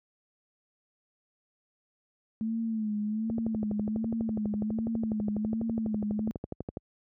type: tone with vibrato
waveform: sine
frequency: 218.1 Hz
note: A3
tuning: 15 cents flat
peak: -28 dBFS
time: 2.41-6.31 s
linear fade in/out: 0 ms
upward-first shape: sine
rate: 1.3 Hz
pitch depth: 75 cents each way
type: click train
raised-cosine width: 2 ms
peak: -21 dBFS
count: 43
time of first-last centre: 3.3-6.771 s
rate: 12.1 Hz
effects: high-pass 60 Hz 12 dB/octave